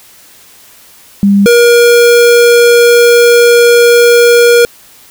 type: tone pair in turn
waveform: sine / square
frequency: 200 / 475.7 Hz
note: G3 / A#4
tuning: +35 / +35 cents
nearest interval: octave + minor third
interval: 1500 cents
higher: second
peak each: -3 dBFS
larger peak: neither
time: 1.23-1.46 / 1.46-4.65 s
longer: second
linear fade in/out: 0 ms
effects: white hiss -39 dBFS RMS until 5.1 s